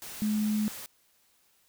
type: tone in noise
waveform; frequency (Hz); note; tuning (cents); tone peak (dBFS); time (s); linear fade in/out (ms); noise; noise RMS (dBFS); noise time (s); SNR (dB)
sine; 212.7; G#3; +42; -25; 0.22-0.68; 0; white; -42; 0.02-0.86; +14
effects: white hiss -67 dBFS RMS until 1.68 s

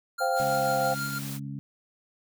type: tone with tremolo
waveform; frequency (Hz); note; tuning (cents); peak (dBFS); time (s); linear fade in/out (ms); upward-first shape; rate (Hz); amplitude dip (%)
square; 1396.9; F6; 0; -30; 0.18-1.19; 10; triangle; 6.2; 55
type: chord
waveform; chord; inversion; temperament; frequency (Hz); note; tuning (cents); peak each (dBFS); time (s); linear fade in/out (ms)
sine; C suspended fourth; none; equal; 523.3 / 698.5 / 784; C5 / F5 / G5; 0 / 0 / 0; -28; 0.2-0.95; 20
type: noise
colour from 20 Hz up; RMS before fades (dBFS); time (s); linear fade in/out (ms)
white; -40; 0.35-1.4; 50
type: harmonic tone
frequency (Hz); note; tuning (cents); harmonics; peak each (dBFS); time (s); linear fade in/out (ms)
69.3; C#2; 0; 2 / 3 / 4; -35 / -39 / -41; 0.4-1.59; 0
effects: none

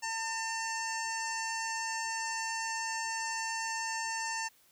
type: harmonic tone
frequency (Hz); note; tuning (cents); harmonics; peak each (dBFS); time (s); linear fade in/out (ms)
901; A5; +41; 1 / 2 / 3 / 5 / 6 / 7 / 8 / 9; -37 / -38 / -43 / -46 / -45 / -44 / -44 / -50; 0.02-4.49; 20
effects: white hiss -65 dBFS RMS until 4.71 s

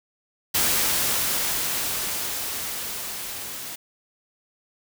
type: noise with level ramp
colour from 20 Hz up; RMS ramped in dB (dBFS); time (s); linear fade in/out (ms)
white; -21 to -35; 0.54-3.76; 10
effects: none

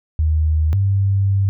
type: tone pair in turn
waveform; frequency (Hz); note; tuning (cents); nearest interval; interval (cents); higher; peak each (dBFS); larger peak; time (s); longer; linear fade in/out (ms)
sine; 78 / 98.27; D#2 / G2; +5 / +5; major third; 400; second; -13; neither; 0.19-0.73 / 0.73-1.49; second; 0
effects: none

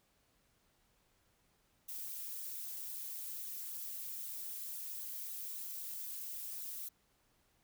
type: noise with flanger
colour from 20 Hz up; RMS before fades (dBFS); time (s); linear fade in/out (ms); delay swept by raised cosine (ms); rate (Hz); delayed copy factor
violet; -44; 1.88-6.89; 10; 0.38 to 4.98; 3.8; -0.7
effects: pink hiss -74 dBFS RMS until 7.63 s

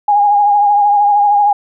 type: tone with vibrato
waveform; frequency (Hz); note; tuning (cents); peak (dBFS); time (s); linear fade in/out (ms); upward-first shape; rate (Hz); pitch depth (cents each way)
sine; 820; G#5; -22; -7; 0.08-1.53; 5; sine; 13; 34
effects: none

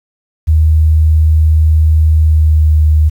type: tone with pitch glide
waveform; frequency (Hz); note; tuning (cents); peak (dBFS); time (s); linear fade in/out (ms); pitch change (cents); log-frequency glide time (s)
sine; 78.3 to 76.91; D#2 to D#2; +11 to -20; -5; 0.47-3.1; 20; -31; 2.18-2.81
effects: 7-bit

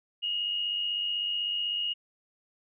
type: tone pair together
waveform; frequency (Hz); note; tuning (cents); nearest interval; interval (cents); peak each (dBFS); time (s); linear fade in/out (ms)
sine; 2864 / 2960; F7 / F#7; +43 / 0; minor second; 57; -28 / -39; 0.22-1.94; 20
effects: none

